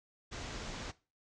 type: low-pass noise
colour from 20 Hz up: pink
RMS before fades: -43 dBFS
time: 0.31-0.92 s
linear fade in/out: 20 ms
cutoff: 7200 Hz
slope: 48 dB/octave
effects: noise-tail reverb RT60 0.3 s tail -18 dB re dry